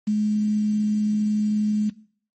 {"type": "tone with quantisation", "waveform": "sine", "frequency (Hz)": 211.6, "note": "G#3", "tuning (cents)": 33, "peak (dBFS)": -18, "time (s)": [0.07, 1.9], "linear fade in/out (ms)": 10, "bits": 7, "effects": ["noise-tail reverb RT60 0.5 s tail -19 dB re dry", "MP3 32 kbps"]}